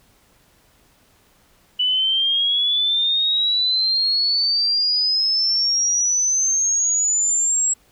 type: exponential sweep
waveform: sine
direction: up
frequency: 2965 to 7700 Hz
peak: -16 dBFS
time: 1.79-7.74 s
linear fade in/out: 10 ms
effects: pink hiss -57 dBFS RMS until 7.91 s